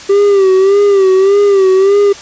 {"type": "tone with vibrato", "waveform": "triangle", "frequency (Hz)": 391.9, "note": "G4", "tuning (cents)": 0, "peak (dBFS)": -3, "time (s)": [0.09, 2.13], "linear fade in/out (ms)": 10, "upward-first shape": "sine", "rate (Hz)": 1.7, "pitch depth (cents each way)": 72, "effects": ["white hiss -30 dBFS RMS until 2.21 s", "resampled to 16000 Hz"]}